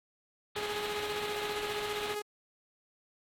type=low-pass noise; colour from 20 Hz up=white; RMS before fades=-40 dBFS; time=0.55-2.15 s; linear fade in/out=10 ms; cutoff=4200 Hz; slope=96 dB/octave
type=tone with tremolo; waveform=sawtooth; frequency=417.3 Hz; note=G#4; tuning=8 cents sharp; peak=-29 dBFS; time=0.56-2.22 s; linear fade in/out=5 ms; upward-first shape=square; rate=15 Hz; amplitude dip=35%
effects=MP3 64 kbps